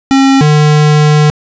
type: tone pair in turn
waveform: square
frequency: 270 / 150.49 Hz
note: C#4 / D3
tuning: -45 / +43 cents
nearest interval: minor seventh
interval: 1012 cents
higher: first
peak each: -5 dBFS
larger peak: neither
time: 0.11-0.41 / 0.41-1.3 s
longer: second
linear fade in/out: 0 ms
effects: resampled to 16000 Hz + 7-bit